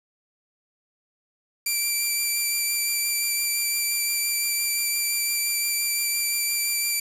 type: tone with vibrato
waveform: 5% pulse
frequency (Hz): 2349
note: D7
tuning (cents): 0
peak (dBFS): -13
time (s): 1.66-7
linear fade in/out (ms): 5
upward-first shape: sine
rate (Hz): 5.8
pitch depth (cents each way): 14
effects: resampled to 32000 Hz + 7-bit